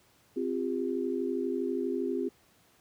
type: chord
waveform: sine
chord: C suspended fourth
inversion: none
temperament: equal with one note detuned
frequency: 261.6 / 349.2 / 401.6 Hz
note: C4 / F4 / G4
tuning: 0 / 0 / +42 cents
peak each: -33 dBFS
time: 0.36-2.29 s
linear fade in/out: 10 ms
effects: pink hiss -64 dBFS RMS until 2.8 s + high-pass 80 Hz 12 dB/octave